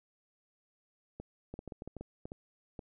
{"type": "clicks", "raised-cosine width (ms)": 2, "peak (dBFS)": -29, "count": 12, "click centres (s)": [1.2, 1.54, 1.591, 1.677, 1.722, 1.821, 1.876, 1.967, 2.01, 2.255, 2.319, 2.792], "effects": []}